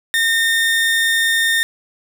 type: tone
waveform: 30% pulse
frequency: 1825 Hz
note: A#6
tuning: 37 cents flat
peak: -11 dBFS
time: 0.14-1.63 s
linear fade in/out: 0 ms
effects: none